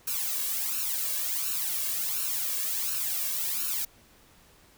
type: noise with flanger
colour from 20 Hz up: blue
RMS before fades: -30 dBFS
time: 0.07-3.85 s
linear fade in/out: 5 ms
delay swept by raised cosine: 0.72 to 1.82 ms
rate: 1.4 Hz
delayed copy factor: +0.8
effects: pink hiss -58 dBFS RMS until 4.77 s